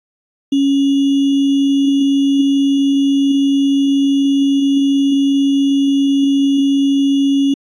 sine tone with sample-and-hold, 277.2 Hz, C#4, in tune, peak -10 dBFS, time 0.52-7.54 s, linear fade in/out 5 ms, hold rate 3150 Hz, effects low-pass 5000 Hz 12 dB/octave + AAC 64 kbps

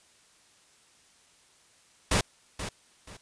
pink noise with echo, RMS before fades -24 dBFS, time 2.11-2.21 s, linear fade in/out 5 ms, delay 480 ms, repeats 2, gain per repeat -11 dB, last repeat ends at 3.17 s, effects white hiss -61 dBFS RMS until 3.21 s + resampled to 22050 Hz

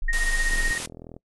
sine tone, 25.96 Hz, G#0, in tune, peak -22 dBFS, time 0.02-0.71 s, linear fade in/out 0 ms
sine tone with tremolo, 1864.7 Hz, A#6, in tune, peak -22 dBFS, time 0.08-0.78 s, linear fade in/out 5 ms, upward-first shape sine, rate 16 Hz, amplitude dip 65%
white noise, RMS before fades -31 dBFS, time 0.13-0.86 s, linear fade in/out 0 ms
click train, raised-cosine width 2 ms, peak -27 dBFS, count 28, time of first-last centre 0.51-1.165 s, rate 41.2 Hz
effects noise-tail reverb RT60 0.1 s tail -24 dB re dry + resampled to 24000 Hz

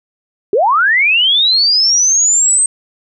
sine linear sweep, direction up, 364.7 to 8372 Hz, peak -8 dBFS, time 0.53-2.66 s, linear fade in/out 2 ms, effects none

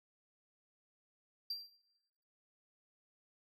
triangle tone with exponential decay, 4722 Hz, D8, 9 cents sharp, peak -34 dBFS, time 1.5-1.77 s, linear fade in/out 5 ms, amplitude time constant 57 ms, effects noise-tail reverb RT60 1.0 s tail -17 dB re dry

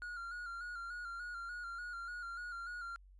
triangle tone with vibrato, 1415 Hz, F6, 22 cents sharp, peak -40 dBFS, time 0.02-2.96 s, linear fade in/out 0 ms, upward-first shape square, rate 3.4 Hz, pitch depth 40 cents each way, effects added 47 Hz sine -57 dBFS peak until 3.19 s + resampled to 24000 Hz

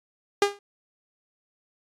sawtooth tone with exponential decay, 404.5 Hz, G#4, 46 cents flat, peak -11 dBFS, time 0.42-0.59 s, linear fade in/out 2 ms, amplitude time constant 36 ms, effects low-pass 8000 Hz 12 dB/octave + AAC 64 kbps

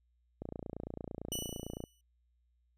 click train, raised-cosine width 2 ms, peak -27 dBFS, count 42, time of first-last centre 0.42-1.839 s, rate 28.9 Hz
15% pulse tone with exponential decay, 2960 Hz, F#7, in tune, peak -27 dBFS, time 1.32-2.01 s, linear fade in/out 2 ms, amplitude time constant 150 ms
effects added 60 Hz sine -70 dBFS peak until 2.77 s

